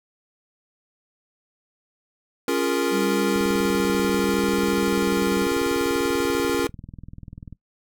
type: chord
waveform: square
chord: Bb minor seventh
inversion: first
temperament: equal with one note detuned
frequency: 277.2 / 349.2 / 411.7 / 466.2 Hz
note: Db4 / F4 / Ab4 / Bb4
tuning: 0 / 0 / -15 / 0 cents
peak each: -26 / -26 / -29 / -26 dBFS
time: 2.48-6.67 s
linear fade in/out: 2 ms
type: tone with vibrato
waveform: sine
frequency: 197.1 Hz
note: G3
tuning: 10 cents sharp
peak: -25 dBFS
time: 2.9-5.48 s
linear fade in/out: 50 ms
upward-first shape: sine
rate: 0.74 Hz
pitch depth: 14 cents each way
type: click train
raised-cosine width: 5 ms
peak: -26 dBFS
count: 86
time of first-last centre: 3.36-7.527 s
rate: 20.4 Hz
effects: noise-tail reverb RT60 0.1 s tail -19 dB re dry